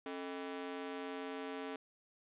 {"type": "ring-modulated tone", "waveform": "sawtooth", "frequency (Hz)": 356.2, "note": "F4", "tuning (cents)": 34, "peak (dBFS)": -34, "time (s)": [0.06, 1.76], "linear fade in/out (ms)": 2, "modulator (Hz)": 83.5, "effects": ["resampled to 8000 Hz", "12-bit"]}